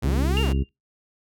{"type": "linear two-way sweep", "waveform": "sawtooth", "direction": "up then down", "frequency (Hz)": [100, 468, 143.9], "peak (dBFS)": -24, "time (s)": [0.02, 0.53], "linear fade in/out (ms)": 10, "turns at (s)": 0.42}
{"type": "harmonic tone", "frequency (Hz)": 67.6, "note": "C#2", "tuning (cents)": -43, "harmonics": [1, 2, 3, 4, 5, 6], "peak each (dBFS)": [-21, -27, -31, -33, -35, -37], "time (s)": [0.03, 0.64], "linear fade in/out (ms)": 20}
{"type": "tone with exponential decay", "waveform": "sine", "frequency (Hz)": 2794, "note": "F7", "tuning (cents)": 0, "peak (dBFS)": -22, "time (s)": [0.37, 0.69], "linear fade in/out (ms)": 0, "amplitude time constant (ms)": 68}
{"effects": ["noise-tail reverb RT60 0.2 s tail -25 dB re dry"]}